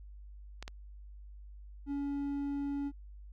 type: clicks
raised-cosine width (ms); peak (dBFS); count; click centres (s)
0.2; -25; 2; 0.626 / 0.679
type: tone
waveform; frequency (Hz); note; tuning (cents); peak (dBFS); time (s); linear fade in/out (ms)
triangle; 282.5; C#4; +33; -31; 1.86-2.92; 50
effects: added 50 Hz sine -47 dBFS peak until 3.32 s